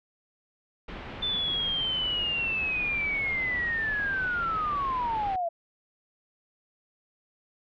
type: low-pass noise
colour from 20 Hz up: pink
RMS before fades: -40 dBFS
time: 0.88-5.36 s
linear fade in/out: 5 ms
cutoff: 3200 Hz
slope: 24 dB/octave
type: linear sweep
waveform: sine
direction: down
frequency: 3543 to 659.3 Hz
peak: -26 dBFS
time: 1.22-5.49 s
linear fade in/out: 10 ms
effects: none